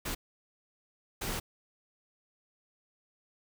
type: noise bursts at uneven times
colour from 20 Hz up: pink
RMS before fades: -35 dBFS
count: 2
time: 0.05-0.15 / 1.21-1.4 s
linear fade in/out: 10 ms
effects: none